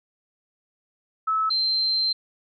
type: tone pair in turn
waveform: sine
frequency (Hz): 1300 / 4127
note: E6 / C8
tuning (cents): -24 / -25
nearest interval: octave + minor sixth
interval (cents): 1999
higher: second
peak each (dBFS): -20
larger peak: neither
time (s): 1.27-1.5 / 1.5-2.13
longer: second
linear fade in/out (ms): 10
effects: none